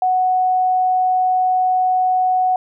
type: tone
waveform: sine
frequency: 740 Hz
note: F#5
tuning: in tune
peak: -13 dBFS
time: 0.02-2.56 s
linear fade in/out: 2 ms
effects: none